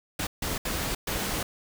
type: noise bursts at uneven times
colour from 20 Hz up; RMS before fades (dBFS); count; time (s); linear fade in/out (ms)
pink; -30; 4; 0.19-0.27 / 0.42-0.58 / 0.65-0.95 / 1.07-1.43; 5
effects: none